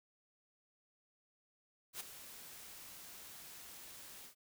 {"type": "noise with ADSR envelope", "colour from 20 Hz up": "white", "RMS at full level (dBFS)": -42, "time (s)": [1.93, 4.35], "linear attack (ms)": 73, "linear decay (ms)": 11, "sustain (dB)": -11, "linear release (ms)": 99, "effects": []}